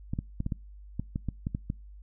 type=clicks; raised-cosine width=5 ms; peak=-18 dBFS; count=11; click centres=0.135 / 0.189 / 0.404 / 0.464 / 0.522 / 0.996 / 1.159 / 1.287 / 1.469 / 1.549 / 1.701 s; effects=noise-tail reverb RT60 0.3 s tail -26 dB re dry + added 50 Hz sine -45 dBFS peak until 2.02 s